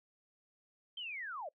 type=linear sweep; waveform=sine; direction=down; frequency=3172 to 537 Hz; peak=-40 dBFS; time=0.97-1.49 s; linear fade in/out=5 ms; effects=noise-tail reverb RT60 0.1 s tail -23 dB re dry